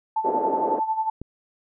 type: tone with tremolo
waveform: sine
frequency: 880 Hz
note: A5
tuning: in tune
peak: -19 dBFS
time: 0.16-1.1 s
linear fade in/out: 5 ms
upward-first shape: sine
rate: 11 Hz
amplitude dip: 70%
type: band-pass noise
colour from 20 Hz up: white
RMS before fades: -27 dBFS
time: 0.24-0.8 s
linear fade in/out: 10 ms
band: 300 to 570 Hz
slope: 24 dB/octave
type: click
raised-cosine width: 3 ms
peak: -21 dBFS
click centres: 1.216 s
effects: none